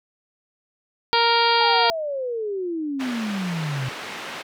harmonic tone, 466.2 Hz, A#4, in tune, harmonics 1 / 2 / 3 / 4 / 5 / 6 / 7 / 8 / 9 / 10, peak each -24 / -19 / -25 / -30 / -28 / -30 / -26 / -30 / -28 / -26 dBFS, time 1.13-1.9 s, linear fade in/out 0 ms
sine exponential sweep, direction down, 876 to 125.7 Hz, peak -24 dBFS, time 1.6-3.89 s, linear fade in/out 5 ms
white band-pass noise, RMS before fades -34 dBFS, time 2.99-4.43 s, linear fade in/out 20 ms, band 200 to 2600 Hz, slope 12 dB/octave
effects none

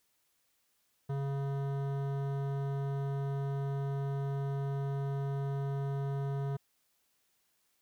sine tone with hard clipping, 138.59 Hz, C#3, in tune, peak -34 dBFS, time 1.09-6.57 s, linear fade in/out 10 ms, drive 15 dB, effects white hiss -75 dBFS RMS until 7.81 s

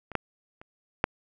clicks, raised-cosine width 0.5 ms, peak -25 / -10 / -30 / -6 dBFS, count 4, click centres 0.117 / 0.153 / 0.615 / 1.041 s, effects none

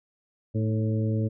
harmonic tone with a mistuned harmonic, 110 Hz, A2, in tune, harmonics 1 / 2 / 3 / 4 / 5, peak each -24 / -30 / -34 / -36 / -38 dBFS, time 0.54-1.29 s, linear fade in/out 20 ms, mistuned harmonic 3, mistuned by -53 cents, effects none

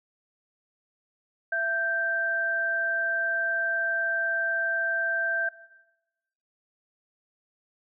sine tone pair together, 668.3 / 1568 Hz, E5 / G6, +24 / 0 cents, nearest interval octave + minor third, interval 1476 cents, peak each -32 / -25 dBFS, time 1.52-5.49 s, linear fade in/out 5 ms, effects noise-tail reverb RT60 1.0 s tail -17 dB re dry

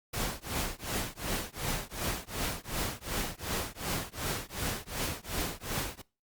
pink noise with tremolo, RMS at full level -31 dBFS, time 0.13-6.02 s, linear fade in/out 10 ms, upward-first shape triangle, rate 2.7 Hz, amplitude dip 100%, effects noise-tail reverb RT60 0.3 s tail -22 dB re dry + Opus 48 kbps

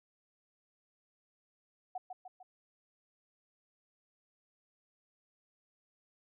sine tone with echo, 740 Hz, F#5, in tune, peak -36 dBFS, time 1.95-1.98 s, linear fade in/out 5 ms, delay 150 ms, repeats 3, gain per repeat -5 dB, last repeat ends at 2.43 s, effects none

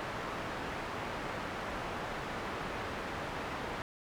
white low-pass noise, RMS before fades -39 dBFS, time 0-3.82 s, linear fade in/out 0 ms, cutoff 1400 Hz, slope 12 dB/octave, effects none

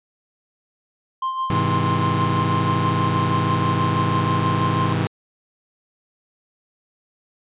triangle tone with tremolo, 1049 Hz, C6, 4 cents sharp, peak -18 dBFS, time 1.22-4.93 s, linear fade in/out 5 ms, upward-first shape sine, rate 6.2 Hz, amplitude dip 50%
sawtooth chord, Ab augmented, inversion none, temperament just, 103.83 / 129.78 / 162.23 Hz, Ab2 / C3 / E3, 0 / -14 / -27 cents, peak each -19 / -20 / -19 dBFS, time 1.5-5.07 s, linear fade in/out 0 ms
effects resampled to 8000 Hz

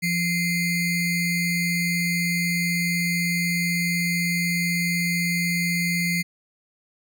square ring-modulated tone, 1129 Hz, C#6, 31 cents sharp, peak -19 dBFS, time 0.02-6.23 s, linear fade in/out 20 ms, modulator 956 Hz, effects none

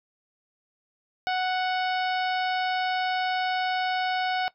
harmonic tone, 740 Hz, F#5, in tune, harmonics 1 / 2 / 3 / 4 / 5 / 6 / 7, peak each -25 / -31 / -35 / -37 / -39 / -41 / -42 dBFS, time 1.27-4.48 s, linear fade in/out 0 ms, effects noise-tail reverb RT60 0.1 s tail -18 dB re dry

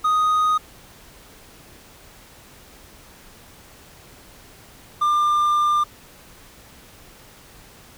triangle tone pair in turn, 1244.5 / 1196.3 Hz, D#6 / D6, 0 / +32 cents, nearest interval minor second, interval 68 cents, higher first, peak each -14 dBFS, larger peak neither, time 0.04-0.58 / 5.01-5.84 s, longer second, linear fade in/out 10 ms, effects pink hiss -47 dBFS RMS until 7.97 s

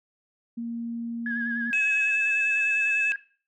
sine tone, 233.1 Hz, A#3, in tune, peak -29 dBFS, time 0.57-1.71 s, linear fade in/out 10 ms
sine tone with vibrato, 1661.2 Hz, G#6, in tune, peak -27 dBFS, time 1.26-3.16 s, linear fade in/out 2 ms, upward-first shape sine, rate 10 Hz, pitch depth 52 cents each way
sine tone with pitch glide, 2571 to 2605 Hz, E7 to E7, -44 to -21 cents, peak -21 dBFS, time 1.73-3.12 s, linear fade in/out 0 ms, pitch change +23 cents, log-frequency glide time 2.03-2.16 s
effects noise-tail reverb RT60 0.4 s tail -18 dB re dry + tanh soft clip ceiling -16 dBFS

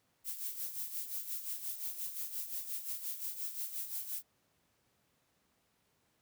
violet noise with tremolo, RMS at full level -38 dBFS, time 0.24-4.23 s, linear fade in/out 50 ms, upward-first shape sine, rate 5.7 Hz, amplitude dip 65%, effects pink hiss -75 dBFS RMS until 6.21 s + high-pass 80 Hz 12 dB/octave

